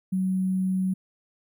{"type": "tone with sample-and-hold", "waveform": "sine", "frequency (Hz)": 187.3, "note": "F#3", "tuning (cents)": 21, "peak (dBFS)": -22, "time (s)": [0.12, 0.94], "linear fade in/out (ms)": 10, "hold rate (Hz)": 11025, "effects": []}